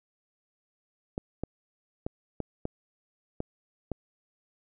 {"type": "clicks", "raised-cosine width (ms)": 2, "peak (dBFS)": -18, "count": 7, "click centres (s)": [1.179, 1.436, 2.065, 2.403, 2.654, 3.404, 3.917], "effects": []}